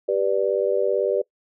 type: chord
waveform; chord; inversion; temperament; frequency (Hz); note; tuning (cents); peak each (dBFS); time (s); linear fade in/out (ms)
sine; G major; none; just; 392 / 490 / 588; G4 / B4 / D5; 0 / -14 / +2; -23; 0.08-1.22; 10
effects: noise-tail reverb RT60 0.1 s tail -22 dB re dry